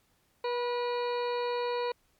harmonic tone with a mistuned harmonic, 483.8 Hz, B4, 36 cents flat, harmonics 1 / 2 / 3 / 4 / 5 / 6 / 8 / 9, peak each -30 / -34 / -46 / -47 / -44 / -50 / -47 / -45 dBFS, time 0.44-1.92 s, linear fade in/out 5 ms, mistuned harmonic 2, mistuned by +18 cents, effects pink hiss -70 dBFS RMS until 2.19 s + MP3 96 kbps

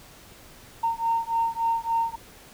sine beating tone pair, 915 / 918.5 Hz, A#5 / A#5, -32 / -26 cents, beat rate 3.5 Hz, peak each -25 dBFS, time 0.83-2.16 s, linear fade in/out 10 ms, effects tanh soft clip ceiling -15 dBFS + pink hiss -49 dBFS RMS until 2.53 s

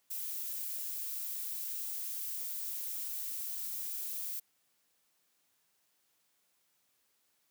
violet noise, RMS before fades -39 dBFS, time 0.1-4.4 s, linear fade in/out 10 ms, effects white hiss -75 dBFS RMS until 7.5 s + high-pass 100 Hz 12 dB/octave

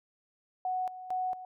sine tone with tremolo, 740 Hz, F#5, in tune, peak -29 dBFS, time 0.65-1.45 s, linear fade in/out 2 ms, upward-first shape square, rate 2.2 Hz, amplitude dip 75%, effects none

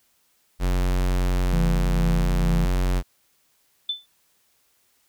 square tone, 45.42 Hz, F#1, 31 cents flat, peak -20 dBFS, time 0.59-3.03 s, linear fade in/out 50 ms
triangle tone with tremolo, 166.5 Hz, E3, 18 cents sharp, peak -19 dBFS, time 1.52-2.66 s, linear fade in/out 10 ms, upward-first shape sine, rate 2.2 Hz, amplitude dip 55%
sine tone with exponential decay, 3520 Hz, A7, in tune, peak -20 dBFS, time 3.89-4.06 s, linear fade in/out 5 ms, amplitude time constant 35 ms
effects white hiss -65 dBFS RMS until 5.08 s

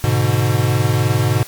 square chord, G# diminished, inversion none, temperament equal, 103.83 / 123.47 / 146.83 Hz, G#2 / B2 / D3, 0 / 0 / 0 cents, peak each -18 / -17 / -22 dBFS, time 0.04-1.43 s, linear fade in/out 0 ms, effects white hiss -37 dBFS RMS until 1.47 s + MP3 96 kbps

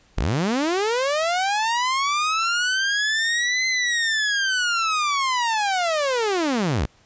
sawtooth linear two-way sweep, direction up then down, 30.87 to 2065 to 49.2 Hz, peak -16 dBFS, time 0.17-6.86 s, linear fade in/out 10 ms, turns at 3.67 s, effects pink hiss -57 dBFS RMS until 7.05 s + resampled to 16000 Hz

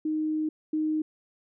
sine tone pair in turn, 310.1 / 310.1 Hz, D#4 / D#4, -6 / -6 cents, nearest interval unison, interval 0 cents, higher neither, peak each -25 / -24 dBFS, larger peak second, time 0.05-0.49 / 0.73-1.02 s, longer first, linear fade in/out 5 ms, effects none

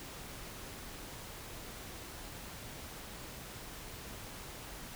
silence, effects pink hiss -47 dBFS RMS until 4.95 s

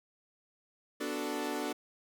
sawtooth chord, B minor seventh, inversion none, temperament equal, 246.9 / 293.7 / 370 / 440 Hz, B3 / D4 / F#4 / A4, 0 / 0 / 0 / 0 cents, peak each -37 / -33 / -37 / -36 dBFS, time 1-1.73 s, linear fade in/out 10 ms, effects none

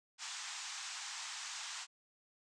white band-pass noise, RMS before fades -45 dBFS, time 0.18-1.87 s, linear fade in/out 50 ms, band 790 to 7800 Hz, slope 48 dB/octave, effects resampled to 22050 Hz

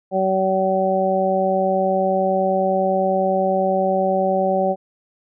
harmonic tone, 189.9 Hz, F#3, 45 cents sharp, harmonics 1 / 2 / 3 / 4, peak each -24 / -24 / -19 / -21 dBFS, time 0.11-4.76 s, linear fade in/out 50 ms, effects none

